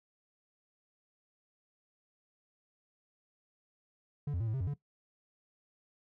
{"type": "tone with pitch steps", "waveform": "triangle", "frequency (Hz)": [145, 86.9, 113.9, 109, 133.5, 90.6, 143.7], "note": ["D3", "F2", "A#2", "A2", "C3", "F#2", "D3"], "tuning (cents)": [-22, -8, -40, -16, 35, -36, -37], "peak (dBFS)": -30, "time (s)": [4.27, 4.739], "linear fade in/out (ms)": 5, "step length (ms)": 67, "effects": ["noise-tail reverb RT60 0.1 s tail -17 dB re dry"]}